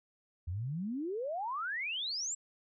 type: exponential sweep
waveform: sine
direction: up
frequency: 80.7 to 7780 Hz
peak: -34 dBFS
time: 0.47-2.35 s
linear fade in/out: 10 ms
effects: none

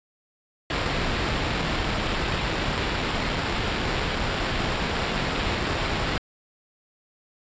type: noise with sample-and-hold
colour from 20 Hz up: pink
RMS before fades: -26 dBFS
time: 0.7-6.18 s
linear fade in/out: 2 ms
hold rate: 6300 Hz
effects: resampled to 16000 Hz

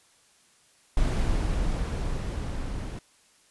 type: noise with level ramp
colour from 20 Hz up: brown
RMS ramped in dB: -24 to -33 dBFS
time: 0.97-2.99 s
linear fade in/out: 2 ms
effects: white hiss -61 dBFS RMS until 3.5 s + resampled to 24000 Hz

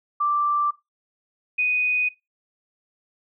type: tone pair in turn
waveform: sine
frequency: 1174.7 / 2489 Hz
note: D6 / D#7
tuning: 0 / 0 cents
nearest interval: octave + minor second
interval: 1300 cents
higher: second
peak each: -19 dBFS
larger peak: neither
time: 0.2-0.71 / 1.58-2.09 s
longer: neither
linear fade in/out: 10 ms
effects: noise-tail reverb RT60 0.2 s tail -18 dB re dry

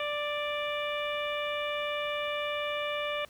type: harmonic tone with a mistuned harmonic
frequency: 589 Hz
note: D5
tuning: 5 cents sharp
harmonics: 1 / 2 / 3 / 4 / 5 / 6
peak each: -33 / -37 / -41 / -37 / -40 / -43 dBFS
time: 0-3.25 s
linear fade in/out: 2 ms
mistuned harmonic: 5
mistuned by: -15 cents
effects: pink hiss -58 dBFS RMS until 3.29 s

